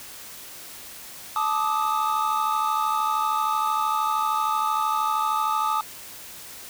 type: tone cluster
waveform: triangle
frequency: 872 / 1191 / 1264 Hz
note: A5 / D6 / D#6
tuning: -16 / +24 / +27 cents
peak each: -24 dBFS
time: 1.36-5.81 s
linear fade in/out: 2 ms
effects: white hiss -41 dBFS RMS until 6.69 s